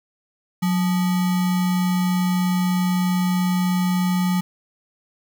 sine tone with sample-and-hold, 181.6 Hz, F#3, 32 cents flat, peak -17 dBFS, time 0.62-4.41 s, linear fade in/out 10 ms, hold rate 1050 Hz, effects none

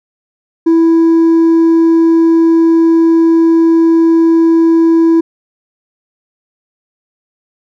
triangle tone with hard clipping, 329.6 Hz, E4, in tune, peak -4 dBFS, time 0.66-5.21 s, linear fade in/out 10 ms, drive 1 dB, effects none

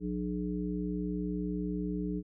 harmonic tone, 60 Hz, B1, 49 cents flat, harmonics 1 / 3 / 5 / 7, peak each -40 / -34 / -36 / -41 dBFS, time 0-2.23 s, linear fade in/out 50 ms, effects none

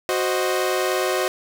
sawtooth chord, C diminished, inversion second, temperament equal, 370 / 523.3 / 622.3 Hz, Gb4 / C5 / Eb5, 0 / 0 / 0 cents, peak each -19 / -21 / -22 dBFS, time 0.09-1.28 s, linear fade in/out 0 ms, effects none

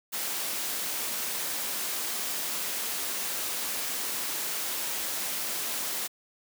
white noise, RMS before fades -32 dBFS, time 0.12-6.08 s, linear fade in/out 20 ms, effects high-pass 200 Hz 12 dB/octave

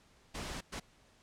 pink noise bursts at uneven times, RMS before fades -41 dBFS, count 2, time 0.34-0.61 / 0.72-0.8 s, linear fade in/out 10 ms, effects pink hiss -65 dBFS RMS until 1.22 s + low-pass 8000 Hz 12 dB/octave

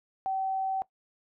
sine tone, 767 Hz, G5, 38 cents flat, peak -27 dBFS, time 0.26-0.82 s, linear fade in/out 0 ms, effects noise-tail reverb RT60 0.1 s tail -19 dB re dry

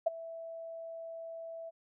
sine tone with ADSR envelope, 659.3 Hz, E5, in tune, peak -22 dBFS, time 0.06-1.71 s, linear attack 11 ms, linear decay 16 ms, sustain -19 dB, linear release 27 ms, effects none

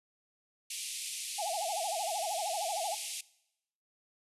white band-pass noise, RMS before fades -40 dBFS, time 0.7-3.21 s, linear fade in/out 5 ms, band 2300 to 11000 Hz, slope 48 dB/octave
sine tone with vibrato, 739 Hz, F#5, 2 cents flat, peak -33 dBFS, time 1.38-2.95 s, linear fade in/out 10 ms, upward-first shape sine, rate 13 Hz, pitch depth 230 cents each way
effects noise-tail reverb RT60 0.8 s tail -20 dB re dry + resampled to 32000 Hz

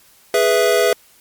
square chord, E major, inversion first, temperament equal, 415.3 / 493.9 / 659.3 Hz, G#4 / B4 / E5, 0 / 0 / 0 cents, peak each -18 dBFS, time 0.34-0.93 s, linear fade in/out 2 ms, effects white hiss -51 dBFS RMS until 1.2 s + Opus 48 kbps

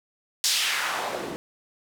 white noise with band-pass filter sweep, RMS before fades -27 dBFS, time 0.44-1.36 s, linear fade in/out 0 ms, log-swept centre 5300 to 270 Hz, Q 1.4, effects none

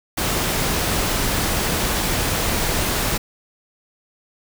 pink noise, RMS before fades -21 dBFS, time 0.17-3.18 s, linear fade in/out 10 ms, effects none

